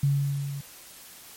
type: tone with level ramp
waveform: sine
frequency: 140.5 Hz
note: C#3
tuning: 24 cents sharp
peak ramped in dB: -18 to -32 dBFS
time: 0.03-0.61 s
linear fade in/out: 5 ms
effects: white hiss -47 dBFS RMS until 1.36 s + MP3 64 kbps